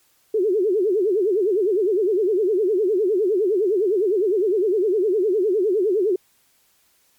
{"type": "tone with vibrato", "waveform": "sine", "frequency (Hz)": 396.9, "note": "G4", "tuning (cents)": 22, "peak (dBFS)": -16, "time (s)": [0.34, 6.16], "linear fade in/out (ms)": 5, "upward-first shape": "sine", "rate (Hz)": 9.8, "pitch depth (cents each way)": 210, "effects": ["white hiss -61 dBFS RMS until 7.18 s", "MP3 96 kbps"]}